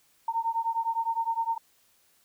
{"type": "beating tone pair", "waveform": "sine", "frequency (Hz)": [909, 918.8], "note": ["A#5", "A#5"], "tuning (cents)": [-44, -25], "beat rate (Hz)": 9.8, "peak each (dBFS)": -29, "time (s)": [0.28, 1.58], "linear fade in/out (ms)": 5, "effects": ["white hiss -65 dBFS RMS until 2.24 s"]}